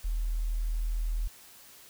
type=tone; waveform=sine; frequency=40.06 Hz; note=E1; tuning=49 cents flat; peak=-27 dBFS; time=0.04-1.28 s; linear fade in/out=10 ms; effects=white hiss -53 dBFS RMS until 1.89 s